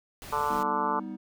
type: noise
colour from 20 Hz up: pink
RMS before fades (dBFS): -43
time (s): 0.22-0.63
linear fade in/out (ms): 0
type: harmonic tone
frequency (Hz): 146.83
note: D3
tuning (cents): 0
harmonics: 3 / 4 / 5 / 6 / 7 / 8 / 9 / 10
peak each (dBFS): -36 / -39 / -41 / -29 / -32 / -31 / -38 / -41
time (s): 0.32-1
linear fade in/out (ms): 10
type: chord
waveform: triangle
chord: G augmented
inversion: none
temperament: equal with one note detuned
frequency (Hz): 196 / 246.9 / 316.2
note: G3 / B3 / D#4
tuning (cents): 0 / 0 / +28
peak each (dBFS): -37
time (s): 0.49-1.17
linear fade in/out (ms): 20
effects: none